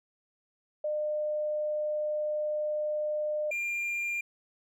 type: tone pair in turn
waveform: sine / triangle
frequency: 604 / 2395 Hz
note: D5 / D7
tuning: +48 / +33 cents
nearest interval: 2 octaves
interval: 2385 cents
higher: second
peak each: -28 dBFS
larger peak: neither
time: 0.84-3.51 / 3.51-4.21 s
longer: first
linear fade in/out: 5 ms
effects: none